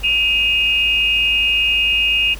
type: tone pair together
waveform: sine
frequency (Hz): 2521 / 2830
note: D#7 / F7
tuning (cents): +22 / +22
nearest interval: major second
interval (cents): 200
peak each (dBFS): -16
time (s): 0.03-2.35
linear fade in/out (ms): 20
effects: added 50 Hz sine -31 dBFS peak until 2.39 s + pink hiss -38 dBFS RMS until 2.39 s